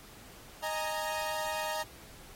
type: chord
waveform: sawtooth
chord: D# suspended fourth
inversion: none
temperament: equal with one note detuned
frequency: 622.3 / 830.6 / 928.6 Hz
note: D#5 / G#5 / A#5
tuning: 0 / 0 / -7 cents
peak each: -32 / -35 / -32 dBFS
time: 0.62-1.84 s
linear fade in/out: 20 ms
effects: pink hiss -53 dBFS RMS until 2.35 s + AAC 48 kbps